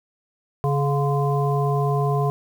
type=harmonic tone with a mistuned harmonic; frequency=140.8 Hz; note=C#3; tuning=27 cents sharp; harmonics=1 / 3 / 5 / 7; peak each=-20 / -25 / -27 / -28 dBFS; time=0.64-2.3 s; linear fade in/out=0 ms; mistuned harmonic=7; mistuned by=+79 cents; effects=8-bit